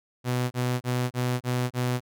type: tone bursts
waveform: sawtooth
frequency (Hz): 124.5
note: B2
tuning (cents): +14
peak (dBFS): -20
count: 6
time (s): 0.24-2.005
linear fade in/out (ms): 50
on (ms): 270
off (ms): 29
effects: none